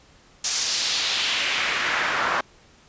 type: noise with band-pass filter sweep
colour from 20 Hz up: pink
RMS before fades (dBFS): -24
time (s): 0.44-2.41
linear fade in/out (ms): 5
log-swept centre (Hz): 6400 to 1200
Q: 1.7
effects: pink hiss -54 dBFS RMS until 2.88 s + resampled to 16000 Hz